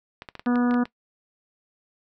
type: clicks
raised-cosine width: 0.3 ms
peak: -21 dBFS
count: 9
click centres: 0.221 / 0.288 / 0.353 / 0.395 / 0.461 / 0.557 / 0.71 / 0.742 / 0.855 s
type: harmonic tone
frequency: 243.9 Hz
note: B3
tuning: 21 cents flat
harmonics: 1 / 2 / 3 / 4 / 5 / 6 / 7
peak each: -19 / -31 / -33 / -37 / -35 / -36 / -39 dBFS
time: 0.46-0.84 s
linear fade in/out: 10 ms
effects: noise-tail reverb RT60 0.1 s tail -18 dB re dry